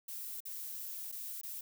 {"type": "noise with dropouts", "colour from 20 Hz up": "violet", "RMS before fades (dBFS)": -43, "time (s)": [0.08, 1.61], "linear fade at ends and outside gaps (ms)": 5, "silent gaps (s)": [[0.405, 0.453], [1.117, 1.123], [1.414, 1.433]], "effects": []}